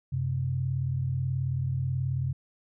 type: tone pair together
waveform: sine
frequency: 93 / 131.52 Hz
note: F#2 / C3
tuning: +9 / +9 cents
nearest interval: tritone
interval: 600 cents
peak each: -32 / -27 dBFS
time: 0.12-2.33 s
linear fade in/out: 10 ms
effects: none